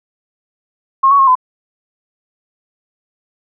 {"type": "tone with pitch steps", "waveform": "sine", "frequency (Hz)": [1076, 1120, 1079, 1016], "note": ["C6", "C#6", "C#6", "B5"], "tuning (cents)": [48, 18, -47, 49], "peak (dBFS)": -6, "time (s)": [1.03, 1.354], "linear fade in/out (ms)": 10, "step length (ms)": 81, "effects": []}